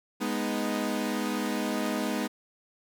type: chord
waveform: sawtooth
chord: G# minor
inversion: none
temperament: equal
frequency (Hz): 207.7 / 246.9 / 311.1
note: G#3 / B3 / D#4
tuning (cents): 0 / 0 / 0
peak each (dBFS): -28 / -28 / -29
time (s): 0.2-2.28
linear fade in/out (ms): 20
effects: none